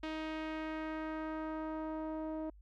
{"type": "tone with low-pass filter sweep", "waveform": "sawtooth", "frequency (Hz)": 314.2, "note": "D#4", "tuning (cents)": 17, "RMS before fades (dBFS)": -40, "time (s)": [0.03, 2.5], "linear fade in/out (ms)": 5, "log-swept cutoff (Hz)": [3300, 690], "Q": 1.3, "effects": ["added 50 Hz sine -55 dBFS peak until 2.61 s"]}